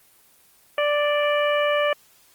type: harmonic tone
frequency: 587.3 Hz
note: D5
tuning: in tune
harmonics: 1 / 2 / 3 / 4 / 5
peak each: -20 / -26 / -28 / -29 / -31 dBFS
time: 0.78-1.93 s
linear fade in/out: 2 ms
effects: white hiss -56 dBFS RMS until 2.34 s + Opus 24 kbps